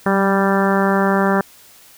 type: harmonic tone with a mistuned harmonic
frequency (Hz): 196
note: G3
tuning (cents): 0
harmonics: 1 / 2 / 3 / 4 / 5 / 6 / 7 / 8 / 9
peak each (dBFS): -17 / -20 / -22 / -23 / -24 / -25 / -25 / -26 / -27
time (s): 0.06-1.41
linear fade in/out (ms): 2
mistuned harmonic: 1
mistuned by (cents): -24
effects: white hiss -46 dBFS RMS until 1.97 s